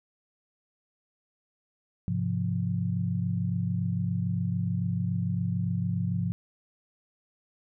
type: chord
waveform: sine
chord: F minor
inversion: first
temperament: equal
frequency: 103.83 / 130.81 / 174.61 Hz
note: Ab2 / C3 / F3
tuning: 0 / 0 / 0 cents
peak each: -30 / -32 / -29 dBFS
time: 2.08-6.32 s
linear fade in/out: 0 ms
effects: none